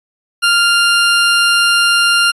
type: tone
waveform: 20% pulse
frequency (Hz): 1396.9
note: F6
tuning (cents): 0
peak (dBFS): -4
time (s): 0.42-2.32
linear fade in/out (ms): 20
effects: resampled to 24000 Hz